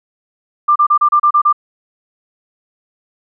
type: tone bursts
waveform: sine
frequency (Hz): 1189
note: D6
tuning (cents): +21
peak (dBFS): -7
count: 8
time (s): 0.68-1.528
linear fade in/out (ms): 10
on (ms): 78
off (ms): 32
effects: none